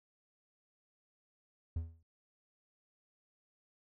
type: tone with exponential decay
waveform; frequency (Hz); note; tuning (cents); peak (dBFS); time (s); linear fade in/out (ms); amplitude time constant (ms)
triangle; 82.2; E2; -4; -29; 1.76-2.03; 5; 57
effects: none